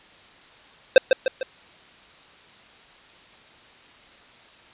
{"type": "tone with echo", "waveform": "square", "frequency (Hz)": 523.3, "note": "C5", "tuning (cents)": 0, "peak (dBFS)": -7, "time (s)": [0.96, 0.98], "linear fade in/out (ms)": 2, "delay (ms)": 150, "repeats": 3, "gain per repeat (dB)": -6, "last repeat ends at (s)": 1.43, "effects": ["white hiss -50 dBFS RMS until 4.73 s", "resampled to 8000 Hz"]}